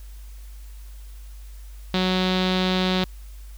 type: tone with low-pass filter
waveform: sawtooth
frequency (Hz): 185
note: F#3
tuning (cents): 0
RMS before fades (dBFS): -22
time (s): 1.94-3.04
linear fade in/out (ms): 0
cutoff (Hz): 3800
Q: 4.5
effects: added 50 Hz sine -37 dBFS peak until 3.57 s + white hiss -54 dBFS RMS until 3.57 s